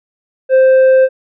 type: tone with tanh clipping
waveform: triangle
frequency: 523.3 Hz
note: C5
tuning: in tune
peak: -6 dBFS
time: 0.49-1.09 s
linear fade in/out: 50 ms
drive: 9 dB
effects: none